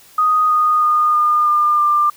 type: tone with pitch steps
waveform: sine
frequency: 1244.5 / 1233.8 / 1223.1 / 1212.6 / 1202.1 / 1191.7 Hz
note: D#6 / D#6 / D#6 / D#6 / D6 / D6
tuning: 0 / -15 / -30 / -45 / +40 / +25 cents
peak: -11 dBFS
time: 0.18-2.1 s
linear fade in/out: 5 ms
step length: 320 ms
effects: white hiss -46 dBFS RMS until 2.16 s